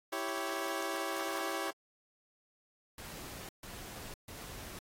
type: chord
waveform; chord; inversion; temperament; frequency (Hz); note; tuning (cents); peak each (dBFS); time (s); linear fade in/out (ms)
15% pulse; C# diminished; first; equal; 329.6 / 392 / 554.4; E4 / G4 / C#5; 0 / 0 / 0; -33; 0.12-1.71; 10
type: noise bursts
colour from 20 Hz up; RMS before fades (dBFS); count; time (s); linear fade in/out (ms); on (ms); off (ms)
pink; -47; 3; 2.98-4.79; 2; 510; 140
effects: AAC 48 kbps